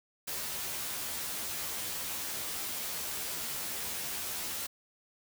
white noise with comb filter, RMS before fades -37 dBFS, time 0.27-4.67 s, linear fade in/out 10 ms, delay 13 ms, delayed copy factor +1, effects none

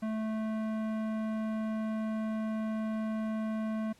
sine tone with tanh clipping, 218.7 Hz, A3, 10 cents flat, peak -33 dBFS, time 0.02-3.93 s, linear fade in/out 10 ms, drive 16 dB, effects pink hiss -62 dBFS RMS until 3.99 s + low-pass 11000 Hz 12 dB/octave

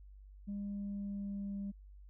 sine tone with pitch glide, 201.8 to 199.14 Hz, G#3 to G3, -49 to +28 cents, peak -36 dBFS, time 0.47-1.72 s, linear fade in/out 20 ms, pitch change -23 cents, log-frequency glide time 0.64-1.58 s, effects tanh soft clip ceiling -35 dBFS + added 49 Hz sine -52 dBFS peak until 2.09 s

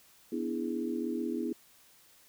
sine chord, E dominant seventh, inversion second, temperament equal, 246.9 / 293.7 / 329.6 / 415.3 Hz, B3 / D4 / E4 / G#4, 0 / 0 / 0 / 0 cents, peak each -35 / -39 / -35 / -39 dBFS, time 0.32-1.53 s, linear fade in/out 5 ms, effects white hiss -61 dBFS RMS until 2.28 s

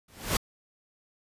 pink noise with exponential growth, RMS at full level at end -22 dBFS, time 0.08-0.37 s, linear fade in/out 5 ms, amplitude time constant 63 ms, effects resampled to 32000 Hz

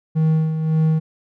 triangle tone with tremolo, 158.3 Hz, D#3, 30 cents sharp, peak -11 dBFS, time 0.15-1 s, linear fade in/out 20 ms, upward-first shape sine, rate 1.8 Hz, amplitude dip 55%, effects none

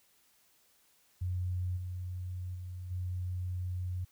sine tone with level steps, 90.6 Hz, F#2, 36 cents flat, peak -31 / -36 / -39 / -33 dBFS, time 1.21-4.05 s, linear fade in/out 10 ms, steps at 1.76 / 2.54 / 2.9 s, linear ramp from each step 20 ms, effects white hiss -68 dBFS RMS until 4.11 s

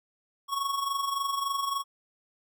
square tone with amplitude modulation, 1107 Hz, C#6, 3 cents flat, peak -26 dBFS, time 0.48-1.84 s, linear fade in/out 50 ms, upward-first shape sine, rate 23.5 Hz, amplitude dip 60%, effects none

